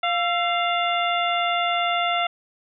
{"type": "harmonic tone with a mistuned harmonic", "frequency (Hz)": 699, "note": "F5", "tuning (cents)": 1, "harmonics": [1, 2, 3, 4, 5], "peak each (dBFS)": [-23, -26, -28, -29, -30], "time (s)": [0.03, 2.27], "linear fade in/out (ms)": 5, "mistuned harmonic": 2, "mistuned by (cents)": -62, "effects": []}